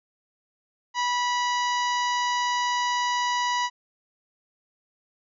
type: harmonic tone with a mistuned harmonic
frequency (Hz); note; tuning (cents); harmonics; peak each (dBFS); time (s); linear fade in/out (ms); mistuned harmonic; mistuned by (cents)
978; B5; -17; 1 / 2 / 3 / 4 / 5 / 6 / 7; -24 / -30 / -34 / -36 / -38 / -40 / -41; 0.94-3.7; 50; 7; -42
effects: none